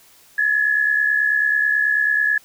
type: tone pair together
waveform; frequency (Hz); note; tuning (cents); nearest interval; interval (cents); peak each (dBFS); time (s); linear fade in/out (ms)
sine; 1690.8 / 1760; G#6 / A6; +31 / 0; minor second; 69; -16 / -22; 0.38-2.38; 5
effects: white hiss -51 dBFS RMS until 2.44 s